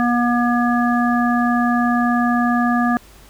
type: harmonic tone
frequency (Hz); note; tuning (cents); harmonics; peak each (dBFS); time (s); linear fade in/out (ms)
240.5; B3; -46; 1 / 3 / 5 / 7; -16 / -21 / -23 / -24; 0-2.97; 0
effects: added 50 Hz sine -47 dBFS peak until 3.29 s + pink hiss -47 dBFS RMS until 3.29 s